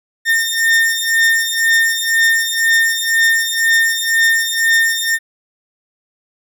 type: beating tone pair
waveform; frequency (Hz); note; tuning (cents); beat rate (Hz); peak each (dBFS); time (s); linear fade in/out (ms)
40% pulse; 1819 / 1821; A#6 / A#6; -43 / -41; 2; -14; 0.25-5.19; 50
effects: none